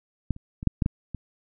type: clicks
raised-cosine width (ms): 5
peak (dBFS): -12 / -30 / -21 / -6 / -9 / -11 / -20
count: 7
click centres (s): 0.307 / 0.364 / 0.629 / 0.673 / 0.822 / 0.861 / 1.147
effects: none